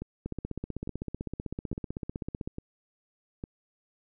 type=two click trains; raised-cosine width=3 ms; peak=-21 / -23 dBFS; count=36 / 5; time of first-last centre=0.26-2.475 / 0.02-3.439 s; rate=15.8 / 1.17 Hz; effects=none